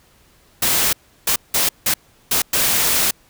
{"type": "noise bursts at uneven times", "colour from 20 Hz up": "white", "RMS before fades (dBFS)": -17, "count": 6, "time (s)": [[0.62, 0.93], [1.27, 1.36], [1.54, 1.69], [1.86, 1.94], [2.31, 2.42], [2.53, 3.11]], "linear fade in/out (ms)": 5, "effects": ["pink hiss -54 dBFS RMS until 3.29 s"]}